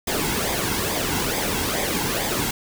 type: noise with flanger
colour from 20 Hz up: pink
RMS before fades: -24 dBFS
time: 0.07-2.51 s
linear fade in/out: 5 ms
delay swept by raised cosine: 0.7 to 1.7 ms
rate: 2.3 Hz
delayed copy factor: -0.6
effects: none